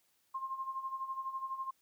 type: tone with tremolo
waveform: sine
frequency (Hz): 1062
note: C6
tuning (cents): +25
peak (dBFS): -34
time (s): 0.34-1.71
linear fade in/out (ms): 10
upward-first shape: sine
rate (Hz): 12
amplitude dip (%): 70
effects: white hiss -74 dBFS RMS until 1.81 s + high-pass 60 Hz 12 dB/octave